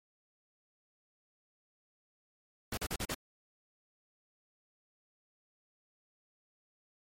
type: noise bursts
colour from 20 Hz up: pink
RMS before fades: -36 dBFS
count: 5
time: 2.72-3.146 s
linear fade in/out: 5 ms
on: 54 ms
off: 39 ms
effects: MP3 64 kbps